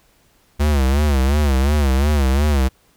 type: tone with vibrato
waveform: square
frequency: 70.2 Hz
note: C#2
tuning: 22 cents sharp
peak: -14 dBFS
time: 0.59-2.69 s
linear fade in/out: 20 ms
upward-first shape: sine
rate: 2.8 Hz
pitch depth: 130 cents each way
effects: pink hiss -57 dBFS RMS until 2.96 s